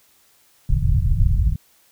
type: low-pass noise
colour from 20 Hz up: pink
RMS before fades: -17 dBFS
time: 0.69-1.56 s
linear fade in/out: 5 ms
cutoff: 150 Hz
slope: 48 dB/octave
effects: white hiss -57 dBFS RMS until 1.91 s